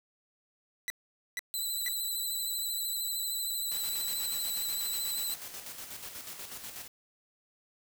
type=tone bursts; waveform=sawtooth; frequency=1975.5 Hz; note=B6; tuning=in tune; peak=-29 dBFS; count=3; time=0.88-1.883 s; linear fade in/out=0 ms; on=21 ms; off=470 ms
type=tone with vibrato; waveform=10% pulse; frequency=3985 Hz; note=B7; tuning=15 cents sharp; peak=-25 dBFS; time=1.54-5.34 s; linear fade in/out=0 ms; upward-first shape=triangle; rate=13 Hz; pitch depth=36 cents each way
type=noise with tremolo; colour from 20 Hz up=white; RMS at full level=-42 dBFS; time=3.71-6.88 s; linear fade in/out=5 ms; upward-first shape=square; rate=8.2 Hz; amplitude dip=45%
effects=none